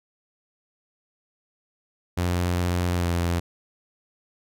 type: tone with pitch glide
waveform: sawtooth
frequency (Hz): 88.5 to 86.28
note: F2 to F2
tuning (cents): +23 to -20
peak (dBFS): -18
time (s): 2.17-3.4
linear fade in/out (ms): 10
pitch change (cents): -43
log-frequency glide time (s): 2.96-3.07
effects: none